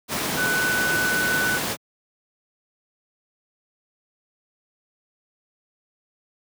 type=tone in noise; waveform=sine; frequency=1494 Hz; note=F#6; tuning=16 cents sharp; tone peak=-21 dBFS; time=0.36-1.6 s; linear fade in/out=50 ms; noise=pink; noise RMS=-25 dBFS; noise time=0.08-1.77 s; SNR=+1 dB; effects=high-pass 150 Hz 12 dB/octave